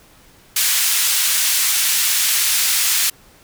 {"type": "band-pass noise", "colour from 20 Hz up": "white", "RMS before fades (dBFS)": -17, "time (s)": [0.56, 3.1], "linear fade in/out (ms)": 5, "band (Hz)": [1800, 14000], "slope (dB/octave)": 12, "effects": ["pink hiss -49 dBFS RMS until 3.43 s"]}